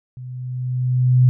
sine tone with level ramp, 126.3 Hz, B2, 39 cents sharp, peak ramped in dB -31 to -8 dBFS, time 0.17-1.29 s, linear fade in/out 0 ms, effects none

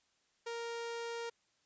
sawtooth tone, 466.2 Hz, A#4, in tune, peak -35 dBFS, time 0.46-1.3 s, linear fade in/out 10 ms, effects white hiss -75 dBFS RMS until 1.65 s + resampled to 16000 Hz

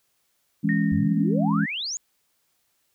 sine chord, C# minor, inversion first, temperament equal, 164.81 / 207.7 / 277.2 Hz, E3 / G#3 / C#4, 0 / 0 / 0 cents, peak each -24 / -22 / -26 dBFS, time 0.63-1.66 s, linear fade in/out 20 ms
sine tone with exponential decay, 1844 Hz, A#6, 19 cents flat, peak -25 dBFS, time 0.69-1.34 s, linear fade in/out 1 ms, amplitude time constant 140 ms
sine exponential sweep, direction up, 77.78 to 7090 Hz, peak -27 dBFS, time 0.92-1.97 s, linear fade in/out 0 ms
effects white hiss -70 dBFS RMS until 2.94 s

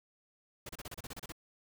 pink noise bursts, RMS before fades -44 dBFS, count 11, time 0.66-1.322 s, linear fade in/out 5 ms, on 32 ms, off 31 ms, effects none

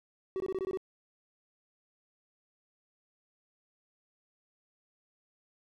triangle tone bursts, 379.7 Hz, F#4, 45 cents sharp, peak -29 dBFS, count 7, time 0.36-0.773 s, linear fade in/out 0 ms, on 41 ms, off 21 ms, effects none

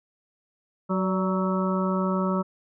harmonic tone with a mistuned harmonic, 187 Hz, F#3, 19 cents sharp, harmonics 1 / 2 / 3 / 5 / 6 / 7, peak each -24 / -31 / -31 / -34 / -34 / -32 dBFS, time 0.89-2.43 s, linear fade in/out 20 ms, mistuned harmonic 3, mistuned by +39 cents, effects none

